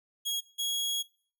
sawtooth tone pair in turn, 3303 / 3318 Hz, G#7 / G#7, -10 / -2 cents, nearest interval unison, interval 8 cents, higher second, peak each -26 dBFS, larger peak neither, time 0.25-0.41 / 0.58-1.03 s, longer second, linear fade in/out 20 ms, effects noise-tail reverb RT60 0.5 s tail -22 dB re dry

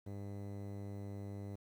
sawtooth tone with low-pass filter, 100.2 Hz, G2, 38 cents sharp, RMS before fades -45 dBFS, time 0.06-1.56 s, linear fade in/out 10 ms, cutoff 560 Hz, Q 1, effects 11-bit

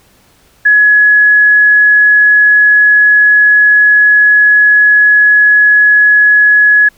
sine tone, 1688 Hz, G#6, 28 cents sharp, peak -3 dBFS, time 0.65-6.89 s, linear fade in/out 10 ms, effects pink hiss -48 dBFS RMS until 6.97 s

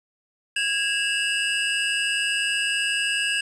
square tone cluster, 1645 / 2674 / 2878 Hz, G#6 / E7 / F#7, -17 / +24 / -49 cents, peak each -27 dBFS, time 0.56-3.41 s, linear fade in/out 5 ms, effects resampled to 24000 Hz + 8-bit

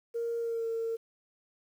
sine tone with pitch glide, 465.8 to 455.4 Hz, A#4 to A#4, -1 to -40 cents, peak -29 dBFS, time 0.14-0.97 s, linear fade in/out 20 ms, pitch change -39 cents, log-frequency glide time 0.39-0.67 s, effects tanh soft clip ceiling -26 dBFS + 10-bit

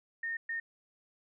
sine tone bursts at uneven times, 1834 Hz, A#6, 29 cents flat, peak -33 dBFS, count 2, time 0.23-0.37 / 0.49-0.6 s, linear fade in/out 5 ms, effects none

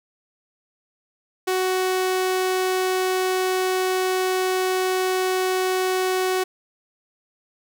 sawtooth tone, 372.2 Hz, F#4, 10 cents sharp, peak -16 dBFS, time 1.47-6.44 s, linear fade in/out 10 ms, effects none

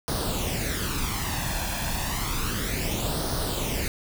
pink noise with flanger, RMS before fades -28 dBFS, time 0.08-3.88 s, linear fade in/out 0 ms, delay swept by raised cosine 0.2 to 1.2 ms, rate 0.31 Hz, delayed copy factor +0.65, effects none

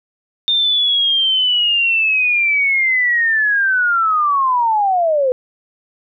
sine linear sweep, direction down, 3634 to 493.9 Hz, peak -12 dBFS, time 0.48-5.32 s, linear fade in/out 0 ms, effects none

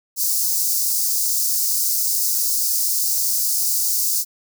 white high-pass noise, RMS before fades -20 dBFS, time 0.16-4.25 s, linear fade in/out 50 ms, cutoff 4700 Hz, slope 48 dB/octave, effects none

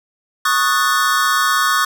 square chord, D# half-diminished seventh, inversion third, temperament equal, 1108.7 / 1244.5 / 1480 / 1760 Hz, C#6 / D#6 / F#6 / A6, 0 / 0 / 0 / 0 cents, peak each -19 / -19 / -20 / -23 dBFS, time 0.45-1.85 s, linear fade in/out 5 ms, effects none

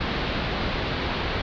pink low-pass noise, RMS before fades -27 dBFS, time 0-1.42 s, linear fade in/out 10 ms, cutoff 4400 Hz, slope 48 dB/octave, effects none

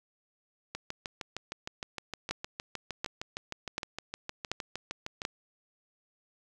two click trains, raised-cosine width 0.2 ms, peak -14 / -19 dBFS, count 5 / 30, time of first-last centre 2.31-5.251 / 0.75-5.218 s, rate 1.36 / 6.49 Hz, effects none

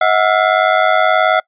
25% pulse ring-modulated tone, 686 Hz, F5, 31 cents flat, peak -3 dBFS, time 0.01-1.4 s, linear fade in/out 5 ms, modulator 49.5 Hz, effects noise-tail reverb RT60 0.1 s tail -24 dB re dry + resampled to 8000 Hz

